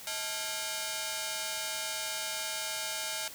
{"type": "ring-modulated tone", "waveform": "5% pulse", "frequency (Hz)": 756, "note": "F#5", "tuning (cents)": 37, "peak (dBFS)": -19, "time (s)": [0.07, 3.28], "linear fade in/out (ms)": 2, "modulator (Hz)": 120, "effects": ["white hiss -47 dBFS RMS until 3.34 s"]}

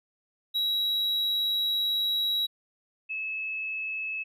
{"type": "tone pair in turn", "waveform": ["triangle", "sine"], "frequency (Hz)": [3874, 2596], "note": ["B7", "E7"], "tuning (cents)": [-34, -27], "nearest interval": "perfect fifth", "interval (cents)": 693, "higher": "first", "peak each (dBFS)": [-23, -30], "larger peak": "first", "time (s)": [[0.54, 2.47], [3.09, 4.24]], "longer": "first", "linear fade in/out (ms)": 20, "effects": []}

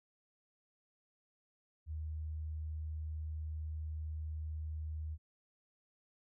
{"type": "tone", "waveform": "sine", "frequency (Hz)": 77.78, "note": "D#2", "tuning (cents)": 0, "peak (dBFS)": -38, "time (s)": [1.86, 5.18], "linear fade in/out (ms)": 50, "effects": []}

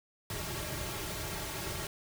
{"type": "noise with comb filter", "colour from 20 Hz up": "pink", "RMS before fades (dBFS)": -38, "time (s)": [0.3, 1.87], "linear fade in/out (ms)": 2, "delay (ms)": 4, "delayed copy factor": -0.8, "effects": []}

